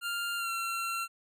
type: tone with pitch glide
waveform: 25% pulse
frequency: 1396.9 to 1360.3 Hz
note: F6 to F6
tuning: 0 to -46 cents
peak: -28 dBFS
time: 0.01-1.08 s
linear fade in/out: 50 ms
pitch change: -46 cents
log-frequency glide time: 0.37-0.5 s
effects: none